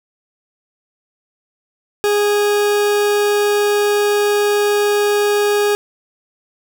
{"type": "tone", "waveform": "40% pulse", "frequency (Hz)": 412.8, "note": "G#4", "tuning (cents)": -10, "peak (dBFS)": -12, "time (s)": [2.04, 5.75], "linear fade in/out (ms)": 0, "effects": []}